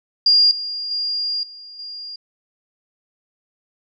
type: tone with level steps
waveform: sine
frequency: 4816 Hz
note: D8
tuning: 43 cents sharp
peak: -10 / -24 / -20 / -36 / -30 dBFS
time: 0.26-2.16 s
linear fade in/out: 5 ms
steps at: 0.51 / 0.91 / 1.43 / 1.79 s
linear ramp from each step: 2 ms
effects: none